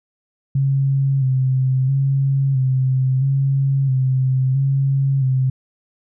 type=tone with vibrato; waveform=sine; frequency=133.6 Hz; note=C3; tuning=36 cents sharp; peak=-14 dBFS; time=0.55-5.5 s; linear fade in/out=5 ms; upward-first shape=square; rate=0.75 Hz; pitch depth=39 cents each way; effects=none